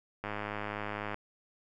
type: click train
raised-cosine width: 0.5 ms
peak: -21 dBFS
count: 95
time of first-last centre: 0.24-1.144 s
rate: 104 Hz
effects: none